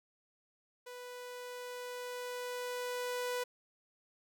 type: tone with level ramp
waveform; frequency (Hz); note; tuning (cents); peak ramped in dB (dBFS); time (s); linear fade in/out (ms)
sawtooth; 493.9; B4; 0; -42 to -30; 0.86-3.44; 10
effects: none